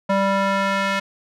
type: tone with band-pass filter sweep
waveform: square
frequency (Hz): 196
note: G3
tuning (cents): 0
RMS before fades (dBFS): -20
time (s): 0.09-1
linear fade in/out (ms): 10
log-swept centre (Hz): 820 to 1900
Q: 1
effects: none